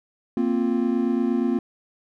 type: chord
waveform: triangle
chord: Bb suspended second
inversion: none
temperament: equal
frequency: 233.1 / 261.6 / 349.2 Hz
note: Bb3 / C4 / F4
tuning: 0 / 0 / 0 cents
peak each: -21 / -22 / -24 dBFS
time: 0.37-1.59 s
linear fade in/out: 2 ms
effects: none